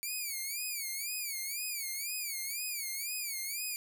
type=tone with vibrato; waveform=5% pulse; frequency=2300 Hz; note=D7; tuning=37 cents flat; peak=-26 dBFS; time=0.03-3.76 s; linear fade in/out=0 ms; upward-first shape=sine; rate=2 Hz; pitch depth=150 cents each way; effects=none